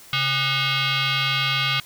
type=tone with frequency modulation; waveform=sine; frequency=540 Hz; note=C#5; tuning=45 cents flat; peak=-19 dBFS; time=0.13-1.8 s; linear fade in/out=2 ms; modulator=676 Hz; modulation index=5.4; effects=white hiss -46 dBFS RMS until 1.85 s